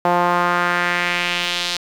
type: tone with band-pass filter sweep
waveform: sawtooth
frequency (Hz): 175.7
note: F3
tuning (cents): +11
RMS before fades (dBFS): -19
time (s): 0.05-1.77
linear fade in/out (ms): 2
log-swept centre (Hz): 810 to 4200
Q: 2
effects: 7-bit